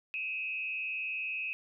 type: tone with frequency modulation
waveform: sine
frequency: 2560 Hz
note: D#7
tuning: 49 cents sharp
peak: -33 dBFS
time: 0.14-1.53 s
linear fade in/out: 0 ms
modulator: 140 Hz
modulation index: 0.65
effects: none